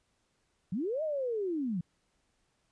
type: linear two-way sweep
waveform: sine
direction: up then down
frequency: 159.4 to 643 to 159.4 Hz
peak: -30 dBFS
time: 0.72-1.81 s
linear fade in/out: 5 ms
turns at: 1.03 s
effects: pink hiss -75 dBFS RMS until 2.71 s + resampled to 22050 Hz